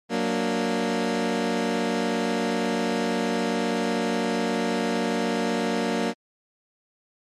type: chord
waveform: 20% pulse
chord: Gb augmented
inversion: none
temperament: equal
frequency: 185 / 233.1 / 293.7 Hz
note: Gb3 / Bb3 / D4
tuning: 0 / 0 / 0 cents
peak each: -24 / -20 / -25 dBFS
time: 0.09-6.14 s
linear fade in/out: 50 ms
effects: low-pass 7000 Hz 12 dB/octave + MP3 64 kbps